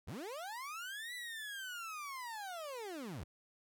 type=linear two-way sweep; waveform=30% pulse; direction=up then down; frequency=57.6 to 1994 to 57.6 Hz; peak=-40 dBFS; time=0.07-3.24 s; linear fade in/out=10 ms; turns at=1.14 s; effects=none